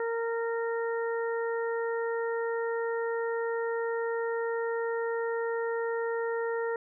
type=harmonic tone; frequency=461.5 Hz; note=A#4; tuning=17 cents flat; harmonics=1 / 2 / 3 / 4; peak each=-29 / -38 / -40 / -40 dBFS; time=0-6.76 s; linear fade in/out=2 ms; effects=none